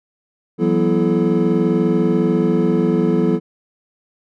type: tone cluster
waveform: triangle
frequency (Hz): 169.5 / 189.8 / 244 / 334.2 / 432.5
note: E3 / F#3 / B3 / E4 / A4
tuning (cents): +49 / +44 / -21 / +24 / -30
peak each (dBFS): -18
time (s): 0.58-3.4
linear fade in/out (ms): 50
effects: none